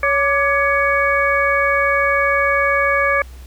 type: harmonic tone with a mistuned harmonic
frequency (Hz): 560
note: C#5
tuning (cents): +18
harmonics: 1 / 2 / 3 / 4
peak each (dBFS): -19 / -19 / -19 / -19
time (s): 0.03-3.22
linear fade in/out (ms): 2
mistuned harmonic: 2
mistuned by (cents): +80
effects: added 63 Hz sine -34 dBFS peak until 3.46 s + pink hiss -47 dBFS RMS until 3.46 s